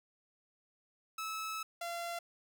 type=tone pair in turn; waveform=sawtooth; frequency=1301 / 685.6 Hz; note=E6 / F5; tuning=-23 / -32 cents; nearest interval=major seventh; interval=1109 cents; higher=first; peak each=-34 / -34 dBFS; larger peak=neither; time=1.18-1.63 / 1.81-2.19 s; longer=first; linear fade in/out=5 ms; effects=none